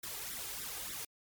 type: noise with flanger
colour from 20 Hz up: white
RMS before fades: -42 dBFS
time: 0.03-1.05 s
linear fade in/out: 5 ms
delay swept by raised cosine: 0.53 to 2.53 ms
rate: 3.4 Hz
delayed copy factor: +0.75
effects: MP3 96 kbps